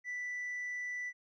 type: tone with tanh clipping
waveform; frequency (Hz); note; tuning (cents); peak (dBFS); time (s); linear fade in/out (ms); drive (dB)
triangle; 1976; B6; 0; -37; 0.04-1.13; 50; 6
effects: none